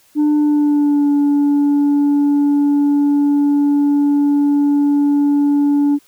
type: tone with pitch glide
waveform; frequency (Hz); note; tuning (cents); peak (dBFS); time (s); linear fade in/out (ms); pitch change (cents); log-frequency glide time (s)
sine; 298 to 287.7; D4 to D4; +25 to -36; -8; 0.15-5.99; 50; -61; 0.35-1.09
effects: tanh soft clip ceiling -10 dBFS + white hiss -53 dBFS RMS until 6.07 s